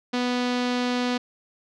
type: tone with low-pass filter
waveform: sawtooth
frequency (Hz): 246.9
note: B3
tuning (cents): 0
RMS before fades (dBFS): -25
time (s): 0.13-1.18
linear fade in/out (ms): 10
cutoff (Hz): 4400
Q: 1.7
effects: none